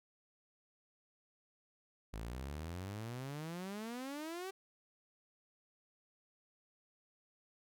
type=exponential sweep; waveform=sawtooth; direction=up; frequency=51.91 to 392 Hz; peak=-38 dBFS; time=2.13-4.51 s; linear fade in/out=10 ms; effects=none